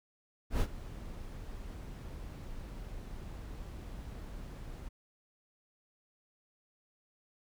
brown noise with ADSR envelope, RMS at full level -27 dBFS, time 0.5-4.89 s, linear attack 110 ms, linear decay 56 ms, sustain -17 dB, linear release 12 ms, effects none

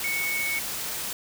sine tone in noise, 2217 Hz, C#7, in tune, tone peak -26 dBFS, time 0.04-0.59 s, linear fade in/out 2 ms, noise white, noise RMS -32 dBFS, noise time 0-1.13 s, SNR +3 dB, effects none

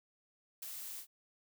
blue noise with ADSR envelope, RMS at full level -41 dBFS, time 0.62-1.07 s, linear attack 8 ms, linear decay 6 ms, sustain -4 dB, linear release 90 ms, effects none

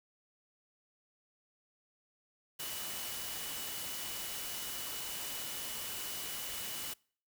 sine tone in noise, 2952 Hz, F#7, 5 cents flat, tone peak -48 dBFS, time 2.59-6.94 s, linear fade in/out 10 ms, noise white, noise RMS -41 dBFS, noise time 2.59-6.94 s, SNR -10 dB, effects noise-tail reverb RT60 0.5 s tail -26 dB re dry

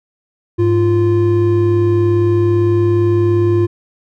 triangle tone pair together, 103.2 / 347.1 Hz, G#2 / F4, -10 / -11 cents, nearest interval octave + major sixth, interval 2099 cents, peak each -12 / -10 dBFS, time 0.58-3.67 s, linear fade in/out 20 ms, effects none

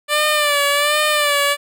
10% pulse tone with vibrato, 587.3 Hz, D5, in tune, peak -6 dBFS, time 0.08-1.57 s, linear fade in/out 50 ms, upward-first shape sine, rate 1.3 Hz, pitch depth 56 cents each way, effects none

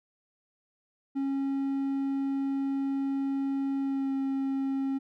triangle tone with pitch glide, 273.6 to 270.5 Hz, C#4 to C#4, -23 to -42 cents, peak -25 dBFS, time 1.15-4.99 s, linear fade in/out 20 ms, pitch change -19 cents, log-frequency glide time 3.81-4.12 s, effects none

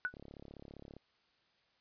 sine tone with exponential decay, 1479 Hz, F#6, 1 cent flat, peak -28 dBFS, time 0.05-0.14 s, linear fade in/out 0 ms, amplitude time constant 18 ms
click train, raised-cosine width 2 ms, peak -37 dBFS, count 30, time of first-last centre 0.14-0.966 s, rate 35.1 Hz
effects white hiss -73 dBFS RMS until 1.8 s + resampled to 11025 Hz

